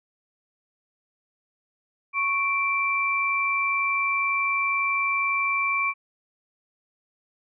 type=tone pair together; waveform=sine; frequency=1106 / 2344 Hz; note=C#6 / D7; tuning=-4 / -4 cents; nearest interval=octave + minor second; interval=1300 cents; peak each=-26 / -23 dBFS; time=2.13-5.94 s; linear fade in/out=50 ms; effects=none